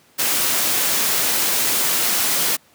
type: noise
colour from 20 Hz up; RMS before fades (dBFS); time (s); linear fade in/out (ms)
white; -19; 0.18-2.57; 20
effects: pink hiss -54 dBFS RMS until 2.74 s + high-pass 150 Hz 12 dB/octave